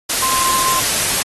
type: tone in noise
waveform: sine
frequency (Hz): 1046.5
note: C6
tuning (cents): 0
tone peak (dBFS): -18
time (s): 0.22-0.8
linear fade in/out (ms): 10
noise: white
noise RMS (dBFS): -17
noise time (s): 0.09-1.23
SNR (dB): -4
effects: AAC 32 kbps